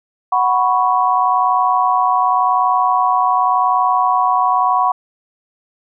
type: chord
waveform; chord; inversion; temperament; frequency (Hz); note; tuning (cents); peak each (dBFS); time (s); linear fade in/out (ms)
sine; F# suspended fourth; none; equal; 740 / 987.8 / 1108.7; F#5 / B5 / C#6; 0 / 0 / 0; -16; 0.32-4.92; 5
effects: none